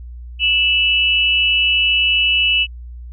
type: tone pair together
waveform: sine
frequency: 2637 / 2941 Hz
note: E7 / F#7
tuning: 0 / -11 cents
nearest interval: major second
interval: 189 cents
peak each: -15 dBFS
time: 0.39-2.67 s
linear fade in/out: 50 ms
effects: added 60 Hz sine -30 dBFS peak until 3.12 s